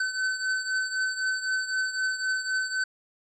square beating tone pair, 1522 / 1525.9 Hz, F#6 / G6, +48 / -47 cents, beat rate 3.9 Hz, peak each -28 / -33 dBFS, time 0-2.84 s, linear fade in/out 5 ms, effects resampled to 22050 Hz

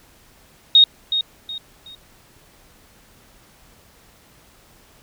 sine tone with echo, 3729 Hz, A#7, in tune, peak -7 dBFS, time 0.75-0.84 s, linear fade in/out 2 ms, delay 370 ms, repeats 3, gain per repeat -10 dB, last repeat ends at 1.95 s, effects pink hiss -52 dBFS RMS until 5.02 s

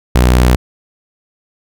sawtooth tone, 61.74 Hz, B1, in tune, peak -3 dBFS, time 0.15-0.56 s, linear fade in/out 5 ms, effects none

